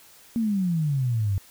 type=exponential sweep; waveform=sine; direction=down; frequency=236.5 to 94 Hz; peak=-21 dBFS; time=0.36-1.38 s; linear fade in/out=0 ms; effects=white hiss -52 dBFS RMS until 1.5 s